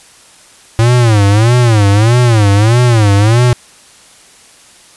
square tone with vibrato, 111.1 Hz, A2, 17 cents sharp, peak -6 dBFS, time 0.79-3.53 s, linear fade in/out 0 ms, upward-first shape sine, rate 1.6 Hz, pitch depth 190 cents each way, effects white hiss -41 dBFS RMS until 4.96 s + resampled to 24000 Hz

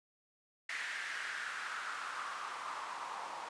white noise with band-pass filter sweep, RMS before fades -42 dBFS, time 0.69-3.49 s, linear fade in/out 5 ms, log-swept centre 1900 to 890 Hz, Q 4, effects resampled to 22050 Hz

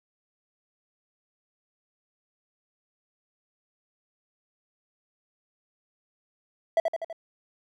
triangle tone with echo, 659.3 Hz, E5, in tune, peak -16 dBFS, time 6.77-6.8 s, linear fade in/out 2 ms, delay 82 ms, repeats 4, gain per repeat -4 dB, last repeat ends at 7.128 s, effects none

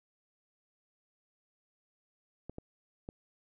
clicks, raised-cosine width 2 ms, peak -28 dBFS, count 3, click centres 2.496 / 2.584 / 3.089 s, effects none

